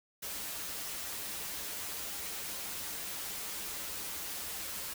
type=noise with comb filter; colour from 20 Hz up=white; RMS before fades=-40 dBFS; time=0.22-4.94 s; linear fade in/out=10 ms; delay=8.1 ms; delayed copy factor=-0.55; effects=none